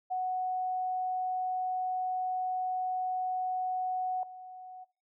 sine tone with level steps, 740 Hz, F#5, in tune, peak -29 / -43 dBFS, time 0.1-4.85 s, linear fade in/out 20 ms, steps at 4.23 s, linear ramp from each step 2 ms, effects noise-tail reverb RT60 0.3 s tail -20 dB re dry

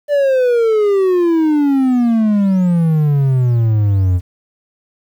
triangle exponential sweep, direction down, 591 to 87.31 Hz, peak -8 dBFS, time 0.08-4.21 s, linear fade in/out 50 ms, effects 8-bit

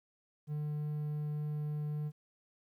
triangle tone, 149.7 Hz, D3, 33 cents sharp, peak -32 dBFS, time 0.47-2.12 s, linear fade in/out 50 ms, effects 12-bit

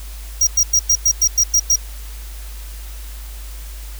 square tone bursts, 5710 Hz, F8, 37 cents sharp, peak -11 dBFS, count 9, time 0.41-1.759 s, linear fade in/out 5 ms, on 61 ms, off 100 ms, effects added 51 Hz sine -29 dBFS peak until 3.99 s + white hiss -40 dBFS RMS until 3.99 s

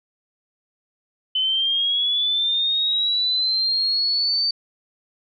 sine linear sweep, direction up, 3031 to 4600 Hz, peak -18 dBFS, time 1.35-4.51 s, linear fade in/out 5 ms, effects none

